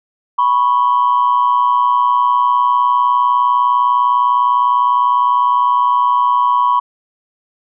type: tone pair together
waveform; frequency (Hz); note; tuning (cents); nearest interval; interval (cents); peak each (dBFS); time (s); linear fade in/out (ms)
sine; 984 / 1103.8; B5 / C#6; -7 / -8; major second; 199; -11 / -13; 0.38-6.8; 10
effects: tanh soft clip ceiling -4 dBFS